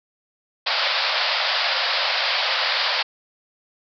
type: band-pass noise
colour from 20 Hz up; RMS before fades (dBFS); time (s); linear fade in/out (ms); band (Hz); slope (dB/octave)
white; -22; 0.66-3.03; 10; 510 to 5000; 96
effects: none